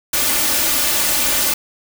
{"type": "noise with comb filter", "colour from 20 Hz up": "white", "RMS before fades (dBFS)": -17, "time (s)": [0.13, 1.54], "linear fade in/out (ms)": 5, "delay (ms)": 3.4, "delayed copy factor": 0.6, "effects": []}